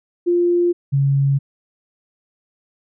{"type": "tone pair in turn", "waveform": "sine", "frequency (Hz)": [349.2, 138.58], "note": ["F4", "C#3"], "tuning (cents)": [0, 0], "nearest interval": "octave + major third", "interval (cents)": 1600, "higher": "first", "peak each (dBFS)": -13, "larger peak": "neither", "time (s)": [[0.26, 0.73], [0.92, 1.39]], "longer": "neither", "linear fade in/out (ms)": 20, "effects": []}